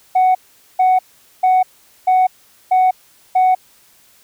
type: tone bursts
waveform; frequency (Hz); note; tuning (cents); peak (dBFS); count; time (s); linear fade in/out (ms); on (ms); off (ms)
sine; 743; F#5; +7; -7; 6; 0.15-3.55; 10; 200; 440
effects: tanh soft clip ceiling -8 dBFS + white hiss -51 dBFS RMS until 4.23 s